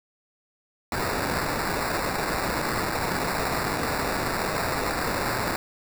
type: noise with sample-and-hold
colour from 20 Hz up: violet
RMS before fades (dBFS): -27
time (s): 0.92-5.56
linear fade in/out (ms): 2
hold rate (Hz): 3150
effects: none